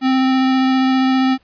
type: tone with vibrato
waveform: square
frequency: 261.6 Hz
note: C4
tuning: in tune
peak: -13 dBFS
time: 0.01-1.38 s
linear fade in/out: 50 ms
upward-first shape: sine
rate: 15 Hz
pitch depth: 9 cents each way
effects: pink hiss -58 dBFS RMS until 1.43 s + resampled to 11025 Hz